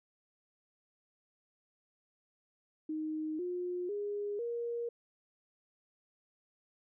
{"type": "tone with pitch steps", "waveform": "sine", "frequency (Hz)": [311.1, 357.4, 410.5, 471.5], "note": ["D#4", "F4", "G#4", "A#4"], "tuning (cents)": [0, 40, -20, 20], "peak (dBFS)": -34, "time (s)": [2.89, 4.89], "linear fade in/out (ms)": 5, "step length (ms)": 500, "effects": []}